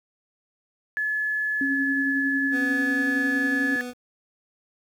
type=tone; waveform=sine; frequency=1714 Hz; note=A6; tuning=46 cents flat; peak=-23 dBFS; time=0.97-3.81 s; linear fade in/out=0 ms
type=tone with tremolo; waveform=sine; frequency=272.5 Hz; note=C#4; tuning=29 cents flat; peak=-23 dBFS; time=1.61-3.76 s; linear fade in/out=2 ms; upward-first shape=sine; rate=11 Hz; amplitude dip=35%
type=tone with pitch glide; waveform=25% pulse; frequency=248.9 to 247.5 Hz; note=B3 to B3; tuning=+14 to +4 cents; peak=-28 dBFS; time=2.51-3.94 s; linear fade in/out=50 ms; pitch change=-10 cents; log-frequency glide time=2.63-3.4 s
effects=9-bit